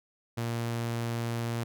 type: tone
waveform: sawtooth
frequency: 116.9 Hz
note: A#2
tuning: 5 cents sharp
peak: -26 dBFS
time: 0.37-1.64 s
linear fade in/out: 10 ms
effects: none